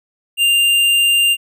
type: tone with hard clipping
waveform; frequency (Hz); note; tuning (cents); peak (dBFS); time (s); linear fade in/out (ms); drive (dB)
sine; 2794; F7; 0; -12; 0.37-1.37; 50; 11
effects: none